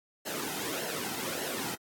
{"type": "noise with flanger", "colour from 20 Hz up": "pink", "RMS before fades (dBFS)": -35, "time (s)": [0.25, 1.76], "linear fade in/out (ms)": 20, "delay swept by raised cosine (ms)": [0.83, 1.8], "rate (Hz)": 1.7, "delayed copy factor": -0.6, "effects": ["high-pass 200 Hz 12 dB/octave", "AAC 64 kbps"]}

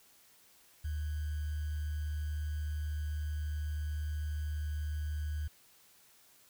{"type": "tone with sample-and-hold", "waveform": "sine", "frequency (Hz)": 75.6, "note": "D#2", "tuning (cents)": -49, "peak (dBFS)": -33, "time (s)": [0.84, 5.48], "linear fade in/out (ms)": 10, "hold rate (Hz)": 1575, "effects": ["white hiss -63 dBFS RMS until 6.49 s"]}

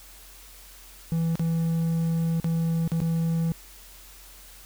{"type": "tone with dropouts", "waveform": "triangle", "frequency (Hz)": 164.81, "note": "E3", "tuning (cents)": 0, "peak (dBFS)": -20, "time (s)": [1.12, 3.52], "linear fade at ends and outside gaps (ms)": 0, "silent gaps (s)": [[1.355, 1.395], [2.4, 2.444], [2.877, 2.918], [3.003, 3.016]], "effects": ["added 45 Hz sine -50 dBFS peak until 4.65 s", "white hiss -49 dBFS RMS until 4.65 s"]}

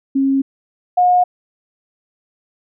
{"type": "tone pair in turn", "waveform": "sine", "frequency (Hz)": [271.2, 720.1], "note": ["C#4", "F#5"], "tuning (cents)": [-38, -47], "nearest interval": "octave + perfect fourth", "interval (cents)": 1691, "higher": "second", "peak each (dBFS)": [-12, -9], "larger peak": "second", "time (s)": [[0.15, 0.42], [0.97, 1.24]], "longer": "neither", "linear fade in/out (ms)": 10, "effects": []}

